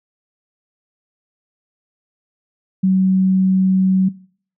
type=tone; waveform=sine; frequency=188.5 Hz; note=F#3; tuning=32 cents sharp; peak=-11 dBFS; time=2.83-4.09 s; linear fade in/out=10 ms; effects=noise-tail reverb RT60 0.5 s tail -20 dB re dry